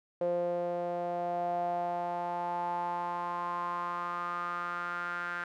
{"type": "tone with band-pass filter sweep", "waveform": "sawtooth", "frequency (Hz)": 174.61, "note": "F3", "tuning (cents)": 0, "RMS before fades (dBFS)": -34, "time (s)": [0.21, 5.44], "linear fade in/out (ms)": 2, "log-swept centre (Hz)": [530, 1500], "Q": 6.5, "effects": []}